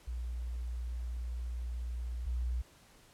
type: tone pair in turn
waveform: sine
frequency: 60.1 / 60.87 Hz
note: B1 / B1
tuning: -46 / -24 cents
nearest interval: unison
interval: 22 cents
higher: second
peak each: -35 / -31 dBFS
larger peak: second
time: 0.07-2.26 / 2.26-2.62 s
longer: first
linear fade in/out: 10 ms
effects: pink hiss -61 dBFS RMS until 3.13 s + low-pass 12000 Hz 12 dB/octave